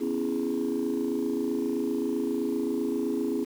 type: chord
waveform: sine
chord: C# minor seventh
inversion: third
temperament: just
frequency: 249.5 / 277.2 / 332.6 / 415.8 Hz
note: B3 / C#4 / E4 / G#4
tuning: +18 / 0 / +16 / +2 cents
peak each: -30 dBFS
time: 0-3.45 s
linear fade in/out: 20 ms
effects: tanh soft clip ceiling -20 dBFS + 8-bit